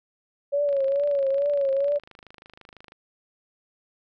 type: tone with vibrato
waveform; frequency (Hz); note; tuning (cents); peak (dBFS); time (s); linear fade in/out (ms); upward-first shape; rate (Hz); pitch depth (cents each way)
sine; 560; C#5; +18; -20; 0.52-1.99; 20; triangle; 2.3; 76
type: click train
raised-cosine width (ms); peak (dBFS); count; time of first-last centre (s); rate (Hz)
0.3; -30; 59; 0.69-2.921; 26
effects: none